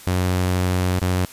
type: tone with dropouts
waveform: sawtooth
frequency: 91.3 Hz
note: F#2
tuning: 23 cents flat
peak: -14 dBFS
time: 0.07-1.25 s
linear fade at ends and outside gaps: 0 ms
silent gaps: 0.993-1.018 s
effects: white hiss -42 dBFS RMS until 1.32 s + resampled to 32000 Hz